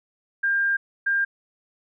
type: tone bursts at uneven times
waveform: sine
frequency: 1600 Hz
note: G6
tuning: 35 cents sharp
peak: -19 dBFS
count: 2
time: 0.43-0.77 / 1.06-1.25 s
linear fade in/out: 10 ms
effects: none